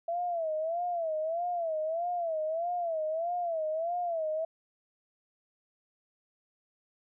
sine tone with vibrato, 664 Hz, E5, 12 cents sharp, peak -29 dBFS, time 0.08-4.45 s, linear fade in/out 5 ms, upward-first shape sine, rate 1.6 Hz, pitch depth 120 cents each way, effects none

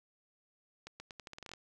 accelerating click train, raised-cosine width 0.2 ms, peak -29 dBFS, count 12, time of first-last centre 0.87-1.536 s, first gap 130 ms, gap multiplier 0.83, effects none

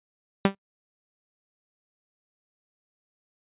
sawtooth tone with exponential decay, 196 Hz, G3, in tune, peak -10 dBFS, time 0.45-0.55 s, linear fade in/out 2 ms, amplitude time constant 21 ms, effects noise-tail reverb RT60 0.1 s tail -26 dB re dry + resampled to 8000 Hz

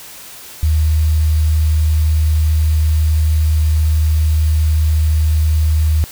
sine tone with quantisation, 77.7 Hz, D#2, 2 cents flat, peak -10 dBFS, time 0.63-6.04 s, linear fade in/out 0 ms, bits 6, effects white hiss -35 dBFS RMS until 6.11 s

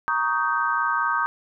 sine chord, Eb dominant seventh, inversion second, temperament just, 933.4 / 1120.1 / 1244.5 / 1555.6 Hz, Bb5 / Db6 / Eb6 / G6, +2 / +18 / 0 / -14 cents, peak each -27 / -27 / -25 / -25 dBFS, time 0.08-1.26 s, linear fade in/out 0 ms, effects none

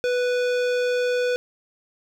sine tone with hard clipping, 493.9 Hz, B4, in tune, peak -22 dBFS, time 0.04-1.36 s, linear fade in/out 0 ms, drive 17 dB, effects none

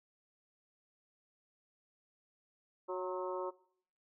harmonic tone with a mistuned harmonic, 184.1 Hz, F#3, 8 cents flat, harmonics 2 / 3 / 4 / 5 / 6 / 7, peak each -39 / -41 / -53 / -44 / -46 / -50 dBFS, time 2.88-3.51 s, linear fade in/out 20 ms, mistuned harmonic 6, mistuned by -43 cents, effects noise-tail reverb RT60 0.6 s tail -20 dB re dry

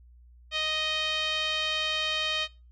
5% pulse tone with low-pass filter, 622.3 Hz, D#5, in tune, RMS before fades -29 dBFS, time 0.51-2.48 s, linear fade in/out 50 ms, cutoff 3300 Hz, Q 2.9, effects noise-tail reverb RT60 0.3 s tail -23 dB re dry + added 60 Hz sine -51 dBFS peak until 2.71 s

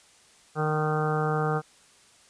harmonic tone with a mistuned harmonic, 153.9 Hz, D#3, 19 cents flat, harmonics 1 / 2 / 3 / 4 / 5 / 6 / 7 / 8 / 9 / 10, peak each -27 / -38 / -29 / -40 / -31 / -42 / -40 / -33 / -36 / -40 dBFS, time 0.55-1.62 s, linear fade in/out 50 ms, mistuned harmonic 4, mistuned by -29 cents, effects white hiss -57 dBFS RMS until 2.29 s + resampled to 22050 Hz

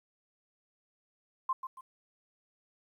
sine tone with echo, 1050 Hz, C6, 6 cents sharp, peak -27 dBFS, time 1.49-1.53 s, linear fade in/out 5 ms, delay 140 ms, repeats 2, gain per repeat -9 dB, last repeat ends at 1.81 s, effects 11-bit

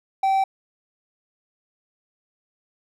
triangle tone, 774 Hz, G5, 22 cents flat, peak -15 dBFS, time 0.23-0.44 s, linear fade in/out 5 ms, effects none

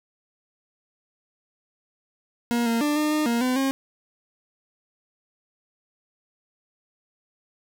40% pulse tone with pitch steps, 237.1 / 230.8 / 295.7 / 302.5 / 304.9 / 234.7 / 253.7 / 269.5 Hz, A#3 / A#3 / D4 / D#4 / D#4 / A#3 / B3 / C#4, +30 / -17 / +12 / -49 / -35 / +12 / +47 / -49 cents, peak -20 dBFS, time 2.51-3.71 s, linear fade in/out 0 ms, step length 150 ms, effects none

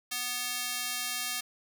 square tone with high-pass filter, 246.5 Hz, B3, 3 cents flat, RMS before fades -34 dBFS, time 0.11-1.41 s, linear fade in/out 10 ms, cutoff 2400 Hz, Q 0.51, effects none

